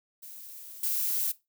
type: noise with level steps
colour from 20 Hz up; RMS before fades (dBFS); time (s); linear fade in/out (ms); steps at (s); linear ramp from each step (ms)
violet; -45 / -29; 0.22-1.32; 10; 0.83; 5
effects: noise-tail reverb RT60 0.2 s tail -17 dB re dry